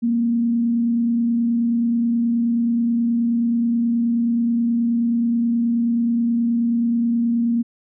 sine tone with frequency modulation, 234.2 Hz, A#3, 8 cents sharp, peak -16 dBFS, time 0.02-7.63 s, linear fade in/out 20 ms, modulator 29.4 Hz, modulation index 0.22, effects none

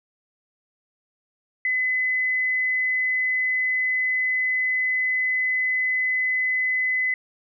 sine tone, 2020 Hz, B6, 39 cents sharp, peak -20 dBFS, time 1.65-7.14 s, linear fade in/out 2 ms, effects none

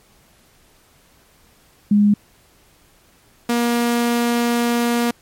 sine / sawtooth tone pair in turn, 206.2 / 237.5 Hz, G#3 / A#3, -12 / +33 cents, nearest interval major second, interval 245 cents, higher second, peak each -10 / -12 dBFS, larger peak first, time 1.91-2.14 / 3.49-5.11 s, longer second, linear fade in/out 5 ms, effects pink hiss -54 dBFS RMS until 5.21 s + MP3 64 kbps

